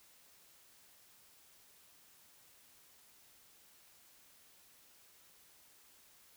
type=silence; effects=white hiss -64 dBFS RMS until 6.36 s